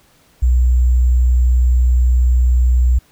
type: tone with sample-and-hold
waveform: sine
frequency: 61.74 Hz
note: B1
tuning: in tune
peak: -9 dBFS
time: 0.42-2.99 s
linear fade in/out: 10 ms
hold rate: 7350 Hz
effects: pink hiss -53 dBFS RMS until 3.11 s